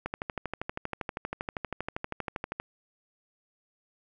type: click train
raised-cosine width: 0.5 ms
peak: -17 dBFS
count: 33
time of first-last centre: 0.06-2.6 s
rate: 12.6 Hz
effects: none